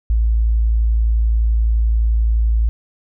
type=tone; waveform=sine; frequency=55.8 Hz; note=A1; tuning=25 cents sharp; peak=-12 dBFS; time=0.1-2.69 s; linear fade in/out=0 ms; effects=none